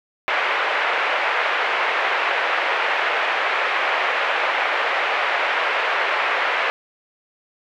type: band-pass noise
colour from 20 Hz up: white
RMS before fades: -21 dBFS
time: 0.28-6.7 s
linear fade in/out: 0 ms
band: 490 to 2400 Hz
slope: 24 dB/octave
effects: none